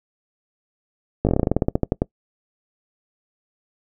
slowing click train, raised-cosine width 2 ms, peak -4 dBFS, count 17, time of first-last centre 1.25-2.02 s, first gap 18 ms, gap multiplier 1.12, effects noise-tail reverb RT60 0.1 s tail -23 dB re dry

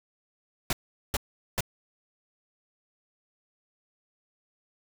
pink noise bursts, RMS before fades -27 dBFS, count 3, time 0.7-1.607 s, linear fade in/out 2 ms, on 29 ms, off 410 ms, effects none

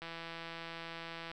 click train, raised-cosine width 0.3 ms, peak -28 dBFS, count 216, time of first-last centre 0.02-1.315 s, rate 166 Hz, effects none

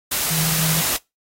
sine tone in noise, 160 Hz, D#3, 49 cents sharp, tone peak -22 dBFS, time 0.3-0.81 s, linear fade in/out 10 ms, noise white, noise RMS -21 dBFS, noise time 0.11-0.97 s, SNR -4 dB, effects noise-tail reverb RT60 0.2 s tail -22 dB re dry + AAC 48 kbps

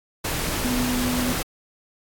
sine tone in noise, 248.5 Hz, B3, 11 cents sharp, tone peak -23 dBFS, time 0.64-1.33 s, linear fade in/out 10 ms, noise pink, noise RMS -26 dBFS, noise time 0.24-1.43 s, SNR 0 dB, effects AAC 64 kbps

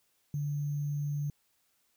sine tone with sample-and-hold, 145.5 Hz, D3, 16 cents flat, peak -30 dBFS, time 0.34-1.3 s, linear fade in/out 2 ms, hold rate 6300 Hz, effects white hiss -73 dBFS RMS until 1.96 s

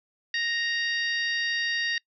harmonic tone, 932.3 Hz, A#5, in tune, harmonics 2 / 3 / 4 / 5 / 6, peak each -27 / -34 / -34 / -35 / -41 dBFS, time 0.34-1.98 s, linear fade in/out 2 ms, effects noise-tail reverb RT60 0.1 s tail -25 dB re dry

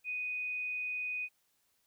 sine tone, 2489 Hz, D#7, in tune, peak -34 dBFS, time 0.04-1.29 s, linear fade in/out 50 ms, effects white hiss -75 dBFS RMS until 1.86 s

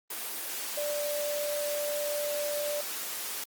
sine tone in noise, 587.3 Hz, D5, in tune, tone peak -30 dBFS, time 0.77-2.81 s, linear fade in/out 5 ms, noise white, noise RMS -36 dBFS, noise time 0.1-3.44 s, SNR +3 dB, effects high-pass 300 Hz 12 dB/octave + Opus 24 kbps

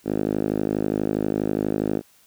5% pulse tone with band-pass filter, 52.3 Hz, G#1, 13 cents sharp, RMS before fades -24 dBFS, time 0.04-2.02 s, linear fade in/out 50 ms, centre 290 Hz, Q 1.5, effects white hiss -57 dBFS RMS until 2.26 s

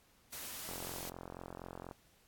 white noise, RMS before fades -45 dBFS, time 0.32-1.1 s, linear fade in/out 10 ms
click train, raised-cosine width 1 ms, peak -31 dBFS, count 55, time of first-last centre 0.69-1.912 s, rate 44.2 Hz
effects pink hiss -68 dBFS RMS until 2.27 s + AAC 64 kbps

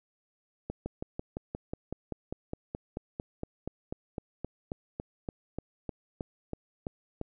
slowing click train, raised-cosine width 2 ms, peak -21 dBFS, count 28, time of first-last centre 0.7-7.214 s, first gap 160 ms, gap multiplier 1.03, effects none

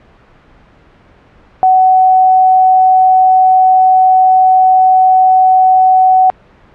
sine tone, 749 Hz, F#5, 21 cents sharp, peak -4 dBFS, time 1.63-6.3 s, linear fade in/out 0 ms, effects pink hiss -44 dBFS RMS until 6.74 s + low-pass 2000 Hz 12 dB/octave

